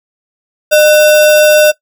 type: tone with sample-and-hold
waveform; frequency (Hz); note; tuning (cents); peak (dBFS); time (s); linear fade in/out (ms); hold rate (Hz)
sine; 607; D#5; -43; -3; 0.71-1.72; 20; 2100
effects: noise-tail reverb RT60 0.1 s tail -17 dB re dry